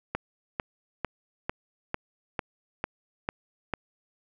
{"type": "click train", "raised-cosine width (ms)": 0.5, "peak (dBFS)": -13, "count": 9, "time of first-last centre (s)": [0.15, 3.737], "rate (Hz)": 2.23, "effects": []}